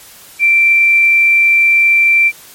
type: tone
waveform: sine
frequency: 2349 Hz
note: D7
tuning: in tune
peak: -6 dBFS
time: 0.39-2.32 s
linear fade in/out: 50 ms
effects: white hiss -38 dBFS RMS until 2.54 s + MP3 64 kbps